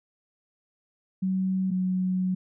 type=tone pair in turn; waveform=sine; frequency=188.3 / 184.96 Hz; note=F#3 / F#3; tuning=+31 / 0 cents; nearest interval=unison; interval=31 cents; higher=first; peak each=-23 dBFS; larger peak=neither; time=1.22-1.71 / 1.71-2.35 s; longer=second; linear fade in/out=10 ms; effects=none